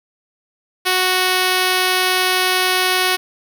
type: tone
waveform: 5% pulse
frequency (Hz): 369.4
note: F#4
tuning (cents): -3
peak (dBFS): -3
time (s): 0.85-3.17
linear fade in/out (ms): 20
effects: none